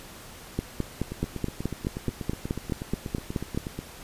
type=two click trains; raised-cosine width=3 ms; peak=-13 / -19 dBFS; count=15 / 23; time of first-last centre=0.59-3.575 / 1.12-3.79 s; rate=4.69 / 8.24 Hz; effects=pink hiss -45 dBFS RMS until 4.03 s + resampled to 32000 Hz